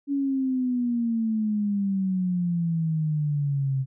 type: exponential sweep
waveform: sine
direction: down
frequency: 283.9 to 131.6 Hz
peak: -22 dBFS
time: 0.07-3.86 s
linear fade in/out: 50 ms
effects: none